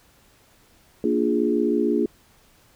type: chord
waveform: sine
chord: Bb dominant seventh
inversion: none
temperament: equal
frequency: 233.1 / 293.7 / 349.2 / 415.3 Hz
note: Bb3 / D4 / F4 / Ab4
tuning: 0 / 0 / 0 / 0 cents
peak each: -24 dBFS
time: 1.04-2.06 s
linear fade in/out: 2 ms
effects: pink hiss -57 dBFS RMS until 2.75 s